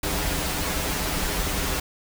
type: noise with comb filter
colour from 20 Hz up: pink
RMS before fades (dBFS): -26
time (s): 0.03-1.8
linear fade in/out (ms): 5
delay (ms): 8.7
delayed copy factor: -0.85
effects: none